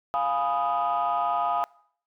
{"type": "chord", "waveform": "sine", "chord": "F half-diminished seventh", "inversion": "none", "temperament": "equal", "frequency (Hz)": [698.5, 830.6, 987.8, 1244.5], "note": ["F5", "Ab5", "Cb6", "Eb6"], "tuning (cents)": [0, 0, 0, 0], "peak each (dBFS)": [-26, -27, -30, -27], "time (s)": [0.14, 1.64], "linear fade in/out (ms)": 0, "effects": ["noise-tail reverb RT60 0.6 s tail -24 dB re dry", "tanh soft clip ceiling -17 dBFS"]}